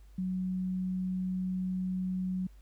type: tone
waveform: sine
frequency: 185 Hz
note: F#3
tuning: in tune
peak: -30 dBFS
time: 0.18-2.47 s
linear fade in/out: 5 ms
effects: added 50 Hz sine -51 dBFS peak until 2.61 s + pink hiss -69 dBFS RMS until 2.61 s